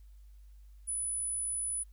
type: tone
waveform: sine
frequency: 9956 Hz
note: D#9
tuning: in tune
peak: -32 dBFS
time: 0.87-1.84 s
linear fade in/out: 20 ms
effects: added 50 Hz sine -51 dBFS peak until 1.92 s + white hiss -75 dBFS RMS until 1.92 s